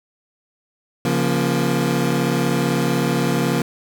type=chord; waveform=25% pulse; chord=Bb minor; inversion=first; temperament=equal with one note detuned; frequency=138.59 / 174.61 / 236.2 Hz; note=Db3 / F3 / Bb3; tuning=0 / 0 / +23 cents; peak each=-18 dBFS; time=1.05-3.62 s; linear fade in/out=2 ms; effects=none